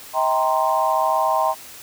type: chord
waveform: sine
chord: C minor seventh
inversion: first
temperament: equal with one note detuned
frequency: 637.9 / 784 / 932.3 / 1046.5 Hz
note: Eb5 / G5 / Bb5 / C6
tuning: +43 / 0 / 0 / 0 cents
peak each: -22 dBFS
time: 0.13-1.55 s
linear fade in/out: 50 ms
effects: white hiss -40 dBFS RMS until 1.82 s